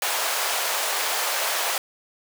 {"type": "high-pass noise", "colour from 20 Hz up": "pink", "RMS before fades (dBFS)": -25, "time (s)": [0.02, 1.78], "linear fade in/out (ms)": 2, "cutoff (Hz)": 580, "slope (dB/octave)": 24, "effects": []}